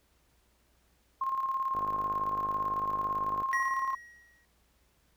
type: tone with tremolo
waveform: sine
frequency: 1066 Hz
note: C6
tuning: 32 cents sharp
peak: -27 dBFS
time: 1.21-3.95 s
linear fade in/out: 5 ms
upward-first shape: square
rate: 18 Hz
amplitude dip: 45%
type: click train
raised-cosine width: 1 ms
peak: -27 dBFS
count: 87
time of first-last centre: 1.75-3.42 s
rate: 51.5 Hz
type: tone with exponential decay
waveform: triangle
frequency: 1900 Hz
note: A#6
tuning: 33 cents sharp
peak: -25 dBFS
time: 3.53-4.45 s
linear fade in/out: 0 ms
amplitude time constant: 200 ms
effects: added 60 Hz sine -70 dBFS peak until 5.16 s + pink hiss -70 dBFS RMS until 5.16 s